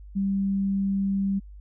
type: tone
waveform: sine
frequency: 196 Hz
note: G3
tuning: in tune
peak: -22 dBFS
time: 0.15-1.4 s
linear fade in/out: 20 ms
effects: added 50 Hz sine -41 dBFS peak until 1.6 s